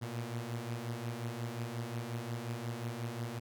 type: beating tone pair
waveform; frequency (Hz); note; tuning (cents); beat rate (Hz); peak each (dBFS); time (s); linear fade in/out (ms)
sawtooth; 114.2 / 119.8; A#2 / A#2; -35 / +48; 5.6; -38 / -35; 0.01-3.4; 20
effects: none